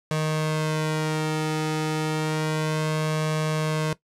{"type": "tone with flanger", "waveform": "sawtooth", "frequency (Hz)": 155.56, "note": "D#3", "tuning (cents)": 0, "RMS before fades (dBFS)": -25, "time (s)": [0.11, 3.93], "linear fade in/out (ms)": 0, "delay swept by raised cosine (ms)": [1.8, 2.31], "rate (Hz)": 0.31, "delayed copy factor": 0.85, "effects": ["noise-tail reverb RT60 0.1 s tail -17 dB re dry", "low-pass 10000 Hz 12 dB/octave"]}